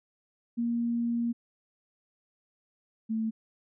sine tone pair in turn, 235.2 / 222 Hz, A#3 / A3, +16 / +16 cents, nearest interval minor second, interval 100 cents, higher first, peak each -26 / -27 dBFS, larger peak first, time 0.57-1.33 / 3.09-3.31 s, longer first, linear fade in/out 20 ms, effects none

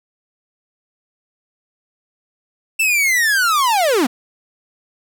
45% pulse linear sweep, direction down, 2689 to 220.7 Hz, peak -13 dBFS, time 2.79-4.07 s, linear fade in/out 10 ms, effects none

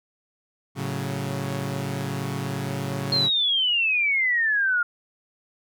sawtooth chord, F# minor, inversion first, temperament equal, 110 / 138.59 / 185 Hz, A2 / C#3 / F#3, 0 / 0 / 0 cents, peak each -29 / -25 / -29 dBFS, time 0.75-3.3 s, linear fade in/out 50 ms
sine exponential sweep, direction down, 4258 to 1400 Hz, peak -19 dBFS, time 3.12-4.83 s, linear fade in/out 5 ms
effects none

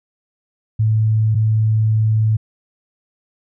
sine tone pair in turn, 109.4 / 109.4 Hz, A2 / A2, -9 / -9 cents, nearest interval unison, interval 0 cents, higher neither, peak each -12 dBFS, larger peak neither, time 0.79-1.35 / 1.35-2.37 s, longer second, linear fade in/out 10 ms, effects none

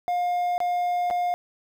triangle tone with dropouts, 710 Hz, F5, 28 cents sharp, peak -20 dBFS, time 0.08-1.34 s, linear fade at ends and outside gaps 0 ms, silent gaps 0.58-0.603 / 1.102-1.109 s, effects 9-bit

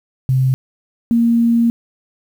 sine tone pair in turn, 130.81 / 233.1 Hz, C3 / A#3, 0 / 0 cents, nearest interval minor seventh, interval 1000 cents, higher second, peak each -11 / -10 dBFS, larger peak second, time 0.29-0.54 / 1.11-1.7 s, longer second, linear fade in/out 0 ms, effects 7-bit

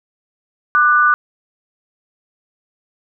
sine tone pair together, 1191.3 / 1480 Hz, D6 / F#6, +24 / 0 cents, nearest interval major third, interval 376 cents, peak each -12 dBFS, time 0.75-1.14 s, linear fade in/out 0 ms, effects none

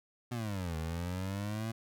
25% pulse exponential two-way sweep, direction down then up, 124.6 to 78.7 to 114.6 Hz, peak -31 dBFS, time 0.31-1.72 s, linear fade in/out 10 ms, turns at 0.77 s, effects none

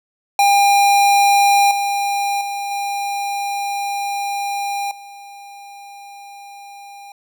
square tone with level steps, 803 Hz, G5, 41 cents sharp, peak -11 / -18 / -23 / -21 / -36 dBFS, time 0.39-7.12 s, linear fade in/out 2 ms, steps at 1.71 / 2.41 / 2.71 / 4.91 s, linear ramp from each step 2 ms, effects none

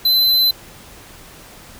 square tone, 4046 Hz, B7, 41 cents sharp, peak -12 dBFS, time 0.05-0.51 s, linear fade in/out 5 ms, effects pink hiss -41 dBFS RMS until 1.79 s

